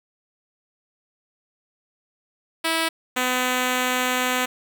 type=tone pair in turn; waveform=5% pulse; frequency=326 / 252.4 Hz; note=E4 / B3; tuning=-19 / +38 cents; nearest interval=major third; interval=443 cents; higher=first; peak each=-9 dBFS; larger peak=neither; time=2.64-2.89 / 3.16-4.46 s; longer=second; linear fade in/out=10 ms; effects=none